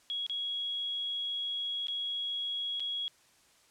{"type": "tone with dropouts", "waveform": "sine", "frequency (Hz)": 3322, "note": "G#7", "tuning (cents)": 0, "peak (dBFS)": -32, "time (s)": [0.1, 3.08], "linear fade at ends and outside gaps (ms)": 0, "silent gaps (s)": [[0.265, 0.297], [1.87, 1.883], [2.797, 2.803]], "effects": ["white hiss -64 dBFS RMS until 3.7 s", "low-pass 9000 Hz 12 dB/octave"]}